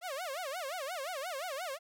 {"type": "tone with vibrato", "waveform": "sawtooth", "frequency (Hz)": 629, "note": "D#5", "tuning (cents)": 19, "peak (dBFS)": -33, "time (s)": [0.01, 1.79], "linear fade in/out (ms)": 50, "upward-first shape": "sine", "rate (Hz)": 5.7, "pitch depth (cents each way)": 300, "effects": []}